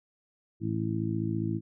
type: harmonic tone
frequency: 54.8 Hz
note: A1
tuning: 6 cents flat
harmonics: 2 / 3 / 4 / 5 / 6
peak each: -32 / -34 / -35 / -39 / -33 dBFS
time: 0.6-1.61 s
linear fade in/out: 50 ms
effects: none